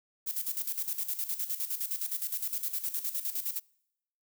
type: noise with tremolo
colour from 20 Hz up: violet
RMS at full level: -32 dBFS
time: 0.26-3.6 s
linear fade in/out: 20 ms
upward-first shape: square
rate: 9.7 Hz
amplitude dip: 70%
effects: noise-tail reverb RT60 0.8 s tail -26 dB re dry